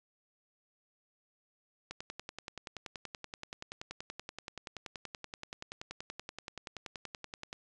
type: click train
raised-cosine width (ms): 0.2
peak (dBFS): -24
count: 60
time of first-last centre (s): 1.91-7.529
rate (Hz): 10.5
effects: resampled to 22050 Hz